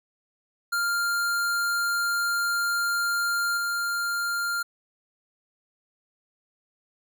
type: tone with level steps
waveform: square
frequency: 1398 Hz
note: F6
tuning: 1 cent sharp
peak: -24 / -26 dBFS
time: 0.72-4.63 s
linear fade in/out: 10 ms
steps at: 3.57 s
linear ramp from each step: 5 ms
effects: none